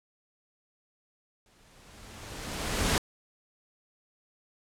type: noise with exponential growth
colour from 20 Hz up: pink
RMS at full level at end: -24 dBFS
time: 1.46-2.98 s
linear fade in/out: 1 ms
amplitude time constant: 330 ms
effects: low-pass 10000 Hz 12 dB/octave